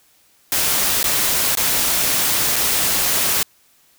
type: noise with dropouts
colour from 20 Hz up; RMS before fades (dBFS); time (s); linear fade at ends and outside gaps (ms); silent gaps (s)
white; -18; 0.52-3.43; 1; 1.03-1.041 / 1.552-1.572 / 2.559-2.563
effects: white hiss -56 dBFS RMS until 3.98 s